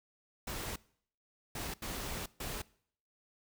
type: noise bursts at uneven times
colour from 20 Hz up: pink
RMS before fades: -40 dBFS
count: 4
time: 0.47-0.76 / 1.55-1.74 / 1.82-2.26 / 2.4-2.62 s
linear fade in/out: 5 ms
effects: noise-tail reverb RT60 0.6 s tail -22 dB re dry